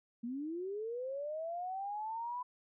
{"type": "linear sweep", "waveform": "sine", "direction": "up", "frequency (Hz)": [226.6, 1002], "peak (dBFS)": -37, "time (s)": [0.23, 2.43], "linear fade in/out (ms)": 10, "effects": []}